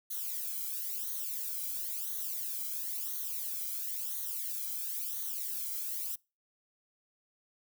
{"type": "noise with flanger", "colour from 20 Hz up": "violet", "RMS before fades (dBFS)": -37, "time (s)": [0.1, 6.16], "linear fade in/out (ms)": 10, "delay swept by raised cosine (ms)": [0.39, 1.12], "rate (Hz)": 0.98, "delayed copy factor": -0.95, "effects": ["noise-tail reverb RT60 0.3 s tail -26 dB re dry"]}